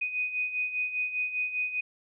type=beating tone pair; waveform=sine; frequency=2489 / 2494 Hz; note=D#7 / D#7; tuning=0 / +3 cents; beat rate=5 Hz; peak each=-35 / -29 dBFS; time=0.01-1.81 s; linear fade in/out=10 ms; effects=none